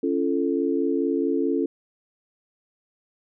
sine chord, Db augmented, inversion none, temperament equal with one note detuned, 277.2 / 341.8 / 440 Hz, Db4 / F4 / A4, 0 / -37 / 0 cents, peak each -24 / -25 / -26 dBFS, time 0.03-1.66 s, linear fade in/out 5 ms, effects none

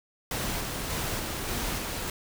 pink noise with tremolo, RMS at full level -31 dBFS, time 0.31-2.1 s, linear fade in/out 2 ms, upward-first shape square, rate 1.7 Hz, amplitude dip 25%, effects none

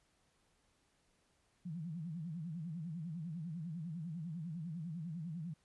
sine tone with vibrato, 164.81 Hz, E3, in tune, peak -40 dBFS, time 1.65-5.54 s, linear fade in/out 10 ms, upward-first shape sine, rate 10 Hz, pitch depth 160 cents each way, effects pink hiss -75 dBFS RMS until 5.64 s + resampled to 24000 Hz

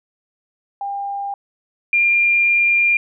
sine tone pair in turn, 800 / 2397 Hz, G5 / D7, +35 / +35 cents, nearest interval octave + perfect fifth, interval 1900 cents, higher second, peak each -22 / -12 dBFS, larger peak second, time 0.81-1.34 / 1.93-2.97 s, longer second, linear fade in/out 2 ms, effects none

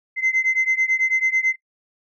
sine beating tone pair, 2061 / 2070.1 Hz, C7 / C7, -27 / -19 cents, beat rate 9.1 Hz, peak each -18 / -20 dBFS, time 0.16-1.56 s, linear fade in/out 50 ms, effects noise-tail reverb RT60 0.1 s tail -22 dB re dry + tanh soft clip ceiling -12 dBFS

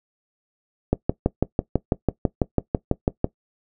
click train, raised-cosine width 2 ms, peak -4 dBFS, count 15, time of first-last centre 0.93-3.244 s, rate 6.05 Hz, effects noise-tail reverb RT60 0.1 s tail -19 dB re dry

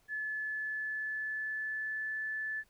sine tone with pitch glide, 1724 to 1742 Hz, A6 to A6, -36 to -18 cents, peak -34 dBFS, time 0.08-2.64 s, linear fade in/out 50 ms, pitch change +18 cents, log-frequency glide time 0.21-2.14 s, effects pink hiss -70 dBFS RMS until 2.69 s

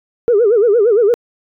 sine tone with vibrato, 440 Hz, A4, in tune, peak -7 dBFS, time 0.28-1.14 s, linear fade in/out 0 ms, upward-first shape sine, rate 8.7 Hz, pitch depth 190 cents each way, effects tanh soft clip ceiling -4 dBFS

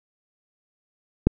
click, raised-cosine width 3 ms, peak -3 dBFS, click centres 1.27 s, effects none

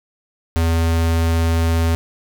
square tone, 82.6 Hz, E2, 4 cents sharp, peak -15 dBFS, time 0.56-1.95 s, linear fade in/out 0 ms, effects none

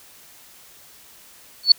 sine tone with exponential growth, 4435 Hz, C#8, in tune, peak -3 dBFS, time 1.63-1.72 s, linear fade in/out 5 ms, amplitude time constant 19 ms, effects white hiss -48 dBFS RMS until 1.78 s

